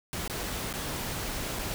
pink noise with dropouts, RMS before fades -34 dBFS, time 0.13-1.74 s, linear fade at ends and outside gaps 0 ms, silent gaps 0.278-0.298 / 0.433-0.437 / 0.728-0.738 / 1.588-1.592 s, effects none

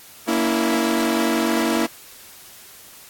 sawtooth chord, A# diminished, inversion none, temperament equal with one note detuned, 233.1 / 283 / 329.6 Hz, A#3 / C#4 / E4, 0 / +36 / 0 cents, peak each -18 / -22 / -17 dBFS, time 0.27-1.87 s, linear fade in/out 20 ms, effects white hiss -44 dBFS RMS until 3.09 s + AAC 64 kbps

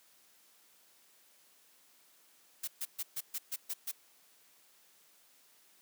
blue noise bursts, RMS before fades -37 dBFS, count 8, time 2.63-3.916 s, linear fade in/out 10 ms, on 47 ms, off 130 ms, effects white hiss -65 dBFS RMS until 5.81 s + high-pass 200 Hz 12 dB/octave

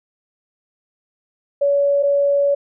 sine tone pair in turn, 566 / 566 Hz, C#5 / C#5, +36 / +36 cents, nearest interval unison, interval 0 cents, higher neither, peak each -13 dBFS, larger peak neither, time 1.61-2.03 / 2.03-2.55 s, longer second, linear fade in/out 10 ms, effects none

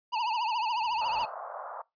square tone with vibrato, 917 Hz, A#5, 29 cents flat, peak -28 dBFS, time 0.12-1.26 s, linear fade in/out 20 ms, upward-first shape triangle, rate 14 Hz, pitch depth 150 cents each way
pink noise with exponential growth, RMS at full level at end -48 dBFS, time 0.19-1.25 s, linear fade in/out 2 ms, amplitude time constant 230 ms
pink band-pass noise, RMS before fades -40 dBFS, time 1.01-1.82 s, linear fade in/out 5 ms, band 580 to 1300 Hz, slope 48 dB/octave
effects noise-tail reverb RT60 0.2 s tail -22 dB re dry + resampled to 11025 Hz

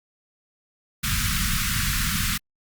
pink band-stop noise, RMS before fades -24 dBFS, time 1.03-2.38 s, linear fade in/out 10 ms, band 220 to 1200 Hz, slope 48 dB/octave, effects Opus 48 kbps

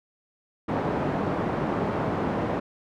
pink band-pass noise, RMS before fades -27 dBFS, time 0.68-2.6 s, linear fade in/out 10 ms, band 140 to 1000 Hz, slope 12 dB/octave, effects none

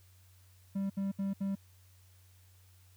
triangle tone bursts, 196 Hz, G3, in tune, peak -29 dBFS, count 4, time 0.75-1.554 s, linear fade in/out 10 ms, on 150 ms, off 68 ms, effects added 92 Hz sine -59 dBFS peak until 2.96 s + white hiss -67 dBFS RMS until 2.96 s

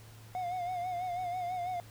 triangle tone with vibrato, 719 Hz, F#5, 50 cents flat, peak -31 dBFS, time 0.35-1.8 s, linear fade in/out 0 ms, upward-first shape sine, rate 6.1 Hz, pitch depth 57 cents each way, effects added 110 Hz sine -51 dBFS peak until 1.9 s + pink hiss -57 dBFS RMS until 1.9 s

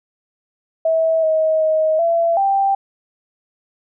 sine tone with pitch steps, 648 / 633 / 629 / 673 / 786 Hz, E5 / D#5 / D#5 / E5 / G5, -30 / +30 / +19 / +36 / +4 cents, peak -13 dBFS, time 0.85-2.75 s, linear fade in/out 5 ms, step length 380 ms, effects none

